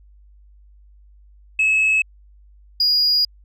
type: tone pair in turn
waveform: sine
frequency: 2584 / 4878 Hz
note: E7 / D#8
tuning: -35 / -35 cents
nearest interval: major seventh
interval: 1100 cents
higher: second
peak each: -12 dBFS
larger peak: neither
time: 1.59-2.02 / 2.8-3.25 s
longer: second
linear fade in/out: 5 ms
effects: tanh soft clip ceiling -12 dBFS + added 50 Hz sine -46 dBFS peak until 3.44 s